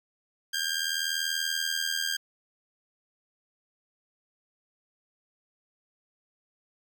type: tone with amplitude modulation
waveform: 15% pulse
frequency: 1600 Hz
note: G6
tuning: 35 cents sharp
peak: -18 dBFS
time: 0.53-2.17 s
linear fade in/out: 10 ms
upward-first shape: sine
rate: 80.4 Hz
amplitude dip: 70%
effects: none